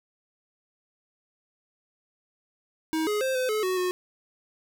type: tone with pitch steps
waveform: square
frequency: 317.9 / 419.3 / 525 / 511 / 429.5 / 371.1 / 363.5 Hz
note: D#4 / G#4 / C5 / C5 / A4 / F#4 / F#4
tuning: +37 / +17 / +6 / -41 / -42 / +5 / -31 cents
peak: -25 dBFS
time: 2.93-3.91 s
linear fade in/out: 0 ms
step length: 140 ms
effects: none